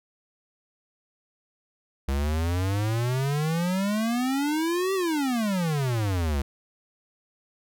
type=exponential two-way sweep; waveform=square; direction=up then down; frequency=66.5 to 392 to 66.5 Hz; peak=-24 dBFS; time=2.08-6.42 s; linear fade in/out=5 ms; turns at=4.94 s; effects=none